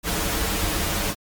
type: noise with comb filter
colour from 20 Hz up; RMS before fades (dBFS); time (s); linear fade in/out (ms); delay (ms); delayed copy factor
pink; -24; 0.03-1.15; 50; 7.9; -0.95
effects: MP3 96 kbps